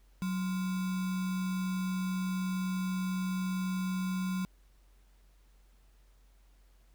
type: tone with sample-and-hold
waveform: sine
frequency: 185.5 Hz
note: F#3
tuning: 5 cents sharp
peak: -30 dBFS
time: 0.22-4.45 s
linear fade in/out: 0 ms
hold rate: 1225 Hz
effects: added 46 Hz sine -59 dBFS peak until 6.94 s + pink hiss -71 dBFS RMS until 6.94 s